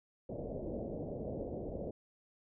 white low-pass noise, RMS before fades -41 dBFS, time 0.29-1.91 s, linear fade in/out 5 ms, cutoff 620 Hz, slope 48 dB/octave, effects none

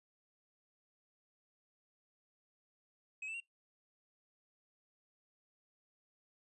triangle tone with pitch steps, 2546 / 2648 / 2754 Hz, D#7 / E7 / F7, +39 / +7 / -25 cents, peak -39 dBFS, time 3.22-3.403 s, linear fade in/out 5 ms, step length 61 ms, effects noise-tail reverb RT60 0.2 s tail -26 dB re dry + resampled to 24000 Hz

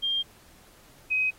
sine tone pair in turn, 3200 / 2524 Hz, G7 / D#7, +35 / +24 cents, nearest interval major third, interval 411 cents, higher first, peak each -24 / -22 dBFS, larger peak second, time 0.02-0.23 / 1.1-1.31 s, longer neither, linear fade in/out 20 ms, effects pink hiss -56 dBFS RMS until 1.38 s + AAC 48 kbps

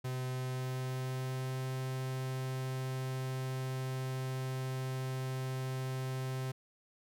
45% pulse tone with pitch glide, 128.4 to 130.57 Hz, C3 to C3, -32 to -3 cents, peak -35 dBFS, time 0.04-6.52 s, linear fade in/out 10 ms, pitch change +29 cents, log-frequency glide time 0.28-1.7 s, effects none

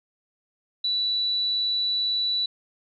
sine tone, 3951 Hz, B7, in tune, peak -22 dBFS, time 0.84-2.46 s, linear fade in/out 5 ms, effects none

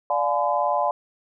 sine chord, D diminished seventh, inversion none, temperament just, 587.3 / 704.8 / 845.8 / 1014.9 Hz, D5 / F5 / Ab5 / Cb6, 0 / +16 / +31 / +47 cents, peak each -25 dBFS, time 0.1-0.91 s, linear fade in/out 2 ms, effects none

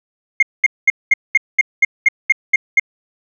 sine tone bursts, 2132 Hz, C7, 32 cents sharp, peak -5 dBFS, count 11, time 0.4-2.797 s, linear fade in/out 5 ms, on 27 ms, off 210 ms, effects tanh soft clip ceiling -3 dBFS

